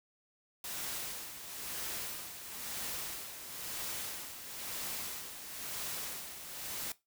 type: noise with tremolo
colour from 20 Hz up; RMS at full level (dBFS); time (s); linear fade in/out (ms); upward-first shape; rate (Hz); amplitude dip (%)
white; -39; 0.64-6.92; 2; sine; 1; 60
effects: noise-tail reverb RT60 0.2 s tail -18 dB re dry